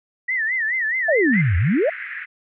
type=tone with vibrato; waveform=sine; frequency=1900 Hz; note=A#6; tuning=33 cents sharp; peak=-19 dBFS; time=0.28-1.42 s; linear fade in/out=10 ms; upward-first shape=sine; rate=4.7 Hz; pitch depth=160 cents each way
type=exponential two-way sweep; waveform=sine; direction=down then up; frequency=700 to 79.8 to 700 Hz; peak=-15 dBFS; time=1.08-1.9 s; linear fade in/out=10 ms; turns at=1.57 s
type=band-pass noise; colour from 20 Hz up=white; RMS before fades=-32 dBFS; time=1.32-2.26 s; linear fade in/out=20 ms; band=1600 to 2100 Hz; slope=48 dB/octave
effects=none